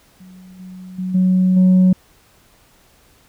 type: tone with level steps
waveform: sine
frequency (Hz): 184.8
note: F#3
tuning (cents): -2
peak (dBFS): -38 / -32 / -20 / -10 / -6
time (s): 0.2-1.93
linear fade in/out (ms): 5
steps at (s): 0.59 / 0.98 / 1.14 / 1.56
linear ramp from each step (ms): 10
effects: tanh soft clip ceiling -7 dBFS + pink hiss -53 dBFS RMS until 3.28 s